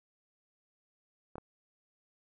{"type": "clicks", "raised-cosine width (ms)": 1, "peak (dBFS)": -28, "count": 2, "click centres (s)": [1.356, 1.382], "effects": []}